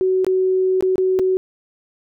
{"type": "tone with dropouts", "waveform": "sine", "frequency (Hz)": 374.3, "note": "F#4", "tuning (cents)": 20, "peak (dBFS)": -14, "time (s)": [0.01, 1.37], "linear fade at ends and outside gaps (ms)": 0, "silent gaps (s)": [[0.246, 0.266], [0.808, 0.825], [0.957, 0.981], [1.19, 1.195]], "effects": []}